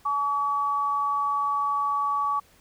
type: tone pair together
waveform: sine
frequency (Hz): 851 / 1139.2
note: G#5 / C#6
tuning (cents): +42 / +47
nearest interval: perfect fourth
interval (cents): 505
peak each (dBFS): -31 / -23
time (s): 0.05-2.4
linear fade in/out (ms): 10
effects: pink hiss -58 dBFS RMS until 2.6 s